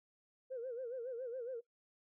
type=tone with vibrato; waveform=sine; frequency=492.2 Hz; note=B4; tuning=6 cents flat; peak=-39 dBFS; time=0.5-1.61 s; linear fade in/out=20 ms; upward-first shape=sine; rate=7.2 Hz; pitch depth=130 cents each way; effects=noise-tail reverb RT60 0.1 s tail -18 dB re dry + tanh soft clip ceiling -35 dBFS

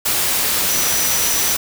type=tone in noise; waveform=sine; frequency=5900 Hz; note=F#8; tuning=6 cents flat; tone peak=-22 dBFS; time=0.69-1.54 s; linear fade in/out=10 ms; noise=white; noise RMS=-18 dBFS; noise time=0.05-1.57 s; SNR=-7 dB; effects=none

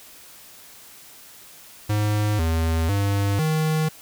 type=tone with pitch steps; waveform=square; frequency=105.2 / 81.4 / 100.1 / 156.7 Hz; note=G#2 / E2 / G2 / D#3; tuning=+23 / -21 / +37 / +13 cents; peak=-20 dBFS; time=1.89-3.89 s; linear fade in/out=10 ms; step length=500 ms; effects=white hiss -46 dBFS RMS until 4.01 s

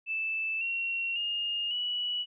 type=tone with pitch steps; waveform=sine; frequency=2637 / 2735 / 2836 / 2941 Hz; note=E7 / F7 / F7 / F#7; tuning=0 / -37 / +26 / -11 cents; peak=-29 dBFS; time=0.06-2.26 s; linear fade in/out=50 ms; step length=550 ms; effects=none

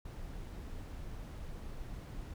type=noise; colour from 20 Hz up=brown; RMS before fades=-44 dBFS; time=0.05-2.34 s; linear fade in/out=5 ms; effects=none

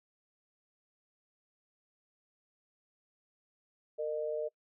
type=tone pair together; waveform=sine; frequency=459 / 609 Hz; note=A#4 / D#5; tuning=-27 / -37 cents; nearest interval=perfect fourth; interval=490 cents; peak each=-35 / -35 dBFS; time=3.98-4.49 s; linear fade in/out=20 ms; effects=noise-tail reverb RT60 0.1 s tail -24 dB re dry

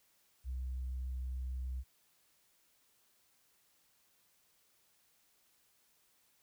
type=tone; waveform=sine; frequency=63.8 Hz; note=C2; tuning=43 cents flat; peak=-35 dBFS; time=0.44-1.84 s; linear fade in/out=50 ms; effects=tanh soft clip ceiling -34 dBFS + white hiss -72 dBFS RMS until 6.42 s

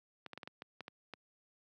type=clicks; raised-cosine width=0.3 ms; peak=-29 dBFS; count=9; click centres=0.263 / 0.333 / 0.376 / 0.432 / 0.475 / 0.621 / 0.807 / 0.881 / 1.137 s; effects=high-pass 150 Hz 12 dB/octave

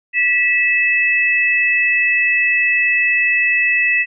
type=tone pair together; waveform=sine; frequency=1956.8 / 2612 Hz; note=B6 / E7; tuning=-16 / -17 cents; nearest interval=perfect fourth; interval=499 cents; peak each=-15 dBFS; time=0.13-4.06 s; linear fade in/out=50 ms; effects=none

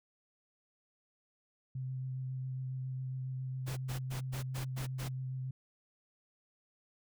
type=tone with vibrato; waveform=sine; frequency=130 Hz; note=C3; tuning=11 cents flat; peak=-36 dBFS; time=1.75-5.51 s; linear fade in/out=5 ms; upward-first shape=sine; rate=7.3 Hz; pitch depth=13 cents each way
type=noise bursts; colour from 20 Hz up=pink; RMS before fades=-44 dBFS; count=7; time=3.66-5.09 s; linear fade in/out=20 ms; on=110 ms; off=110 ms
effects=none

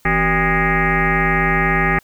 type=tone with frequency modulation; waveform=sine; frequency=1022 Hz; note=C6; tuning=41 cents flat; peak=-13 dBFS; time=0.05-1.99 s; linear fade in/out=5 ms; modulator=214 Hz; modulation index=5.4; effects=white hiss -55 dBFS RMS until 2.03 s

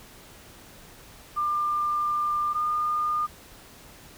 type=tone pair in turn; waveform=sine; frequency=1196 / 1214.8 Hz; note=D6 / D#6; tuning=+31 / -42 cents; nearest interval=unison; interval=27 cents; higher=second; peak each=-23 dBFS; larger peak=neither; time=1.36-2.54 / 2.54-3.27 s; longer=first; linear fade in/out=20 ms; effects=pink hiss -49 dBFS RMS until 4.17 s

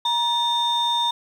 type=tone pair together; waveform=sine; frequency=947 / 3636 Hz; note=A#5 / A#7; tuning=+27 / -44 cents; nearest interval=octave + major seventh; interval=2329 cents; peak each=-20 dBFS; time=0.05-1.11 s; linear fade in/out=5 ms; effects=tanh soft clip ceiling -15 dBFS + 8-bit

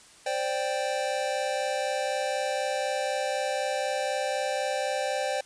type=chord; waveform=square; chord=C suspended second; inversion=none; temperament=equal; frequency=523.3 / 587.3 / 784 Hz; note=C5 / D5 / G5; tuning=0 / 0 / 0 cents; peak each=-32 dBFS; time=0.26-5.41 s; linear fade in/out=5 ms; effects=white hiss -53 dBFS RMS until 5.45 s + resampled to 22050 Hz

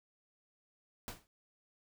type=noise with exponential decay; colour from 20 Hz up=pink; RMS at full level=-40 dBFS; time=1.08-1.27 s; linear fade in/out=0 ms; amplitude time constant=41 ms; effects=none

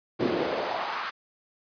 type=noise with high-pass filter sweep; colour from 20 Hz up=brown; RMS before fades=-29 dBFS; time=0.19-1.11 s; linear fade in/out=20 ms; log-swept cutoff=280 to 1400 Hz; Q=2.2; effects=resampled to 11025 Hz

